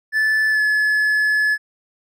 triangle tone with pitch glide, 1745 to 1713 Hz, A6 to A6, -15 to -47 cents, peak -13 dBFS, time 0.12-1.58 s, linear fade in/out 50 ms, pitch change -32 cents, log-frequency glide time 0.5-0.61 s, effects none

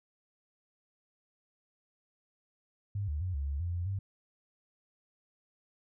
sine tone with pitch steps, 100.8 / 74.2 / 91.5 / 70 / 70.5 / 86.8 / 87.5 / 97.7 Hz, G2 / D2 / F#2 / C#2 / C#2 / F2 / F2 / G2, +49 / +18 / -19 / +18 / +30 / -10 / +4 / -5 cents, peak -31 dBFS, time 2.95-3.99 s, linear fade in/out 5 ms, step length 130 ms, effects none

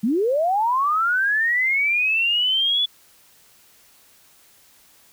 sine linear sweep, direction up, 196 to 3458 Hz, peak -17 dBFS, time 0.03-2.86 s, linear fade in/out 10 ms, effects white hiss -54 dBFS RMS until 5.12 s

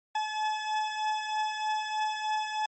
40% pulse beating tone pair, 858 / 861.2 Hz, A5 / A5, -44 / -37 cents, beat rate 3.2 Hz, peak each -29 / -34 dBFS, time 0.15-2.66 s, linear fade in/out 5 ms, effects low-pass 6000 Hz 12 dB/octave + MP3 32 kbps

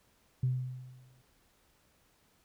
sine tone with exponential decay, 127.5 Hz, C3, 44 cents flat, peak -24 dBFS, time 0.43-1.22 s, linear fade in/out 5 ms, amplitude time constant 170 ms, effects tanh soft clip ceiling -21 dBFS + pink hiss -69 dBFS RMS until 2.44 s

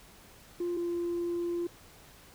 sine tone pair in turn, 349.2 / 345.4 Hz, F4 / F4, 0 / -19 cents, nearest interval unison, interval 19 cents, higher first, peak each -28 dBFS, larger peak neither, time 0.6-0.77 / 0.77-1.67 s, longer second, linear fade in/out 5 ms, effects tanh soft clip ceiling -27 dBFS + pink hiss -55 dBFS RMS until 2.34 s

